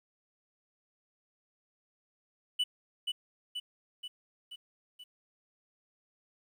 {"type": "tone with echo", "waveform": "triangle", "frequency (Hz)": 2970, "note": "F#7", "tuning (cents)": 6, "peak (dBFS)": -25, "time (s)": [2.59, 2.64], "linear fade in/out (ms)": 10, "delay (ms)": 480, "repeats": 5, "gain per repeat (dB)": -4, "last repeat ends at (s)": 5.04, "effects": ["11-bit"]}